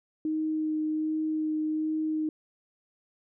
sine tone with vibrato, 311.1 Hz, D#4, in tune, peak -26 dBFS, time 0.25-2.29 s, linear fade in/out 2 ms, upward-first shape sine, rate 1.3 Hz, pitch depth 10 cents each way, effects none

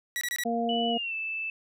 sawtooth tone bursts, 1935 Hz, B6, 36 cents flat, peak -25 dBFS, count 4, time 0.16-0.436 s, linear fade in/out 0 ms, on 51 ms, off 24 ms
harmonic tone, 233.1 Hz, A#3, in tune, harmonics 1 / 2 / 3, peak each -29 / -32 / -29 dBFS, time 0.45-0.98 s, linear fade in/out 10 ms
sine tone with pitch glide, 2960 to 2637 Hz, F#7 to E7, 0 to 0 cents, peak -30 dBFS, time 0.69-1.5 s, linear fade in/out 2 ms, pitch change -200 cents, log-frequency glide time 0.9-1.14 s
effects none

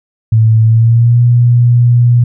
sine tone with pitch glide, 111.3 to 120.67 Hz, A2 to B2, +20 to -40 cents, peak -4 dBFS, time 0.32-2.24 s, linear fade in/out 5 ms, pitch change +140 cents, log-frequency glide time 0.63-1.21 s, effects none

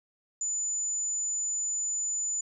sine tone, 7000 Hz, A8, 10 cents flat, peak -28 dBFS, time 0.41-2.41 s, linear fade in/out 5 ms, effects none

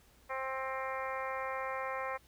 harmonic tone, 264.2 Hz, C4, 17 cents sharp, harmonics 2 / 3 / 4 / 5 / 6 / 7 / 8 / 9, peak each -40 / -43 / -40 / -44 / -50 / -45 / -46 / -50 dBFS, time 0.29-2.18 s, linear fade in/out 20 ms, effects added 60 Hz sine -65 dBFS peak until 2.27 s + pink hiss -65 dBFS RMS until 2.27 s

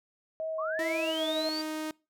sine tone with vibrato, 636 Hz, D#5, 38 cents sharp, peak -31 dBFS, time 0.4-1.49 s, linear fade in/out 0 ms, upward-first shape triangle, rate 2.8 Hz, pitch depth 11 cents each way
sine linear sweep, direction up, 1046.5 to 4726 Hz, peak -33 dBFS, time 0.58-1.62 s, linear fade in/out 10 ms
sawtooth tone with pitch glide, 329.6 to 311.1 Hz, E4 to D#4, 0 to 0 cents, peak -29 dBFS, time 0.79-1.91 s, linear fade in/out 2 ms, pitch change -100 cents, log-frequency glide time 1.02-1.26 s
effects noise-tail reverb RT60 0.3 s tail -25 dB re dry

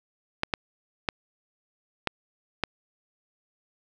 clicks, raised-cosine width 0.3 ms, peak -8 dBFS, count 5, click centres 0.434 / 0.538 / 1.088 / 2.073 / 2.637 s, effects none

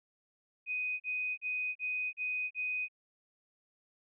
sine tone bursts, 2498 Hz, D#7, 6 cents sharp, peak -32 dBFS, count 6, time 0.66-2.885 s, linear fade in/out 50 ms, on 340 ms, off 37 ms, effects none

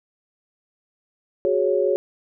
sine chord, F# suspended second, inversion none, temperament equal, 370 / 415.3 / 554.4 Hz, F#4 / G#4 / C#5, 0 / 0 / 0 cents, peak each -22 / -22 / -21 dBFS, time 1.45-1.96 s, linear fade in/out 0 ms, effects none

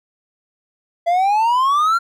triangle exponential sweep, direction up, 671 to 1400 Hz, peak -11 dBFS, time 1.06-1.99 s, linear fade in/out 20 ms, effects none

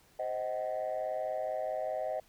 sine chord, C diminished, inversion none, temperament just, 523.3 / 627.9 / 753.5 Hz, C5 / Eb5 / Gb5, 0 / +16 / +31 cents, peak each -37 / -33 / -37 dBFS, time 0.19-2.2 s, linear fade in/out 5 ms, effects tanh soft clip ceiling -27 dBFS + pink hiss -64 dBFS RMS until 2.28 s

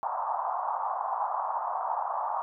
pink band-pass noise, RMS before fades -31 dBFS, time 0.03-2.42 s, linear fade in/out 0 ms, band 730 to 1100 Hz, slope 48 dB/octave, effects none

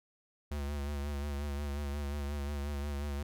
square tone with vibrato, 71.8 Hz, D2, 39 cents flat, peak -35 dBFS, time 0.51-3.23 s, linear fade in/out 5 ms, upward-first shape sine, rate 5.6 Hz, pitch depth 44 cents each way, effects none

